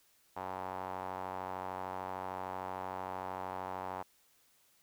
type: tone with band-pass filter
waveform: sawtooth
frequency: 93.2 Hz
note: F#2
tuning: 13 cents sharp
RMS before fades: -41 dBFS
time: 0.36-4.03 s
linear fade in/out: 10 ms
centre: 880 Hz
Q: 3.1
effects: white hiss -69 dBFS RMS until 4.82 s